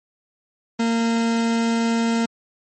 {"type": "tone", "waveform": "40% pulse", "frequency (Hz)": 230, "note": "A#3", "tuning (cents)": -23, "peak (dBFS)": -17, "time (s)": [0.79, 2.26], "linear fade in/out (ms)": 10, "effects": ["MP3 32 kbps"]}